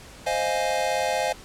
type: chord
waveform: square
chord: F minor seventh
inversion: second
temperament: equal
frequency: 523.3 / 622.3 / 698.5 / 830.6 Hz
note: C5 / Eb5 / F5 / Ab5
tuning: 0 / 0 / 0 / 0 cents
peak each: -29 dBFS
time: 0.26-1.33 s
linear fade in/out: 10 ms
effects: pink hiss -45 dBFS RMS until 1.44 s + low-pass 10000 Hz 12 dB/octave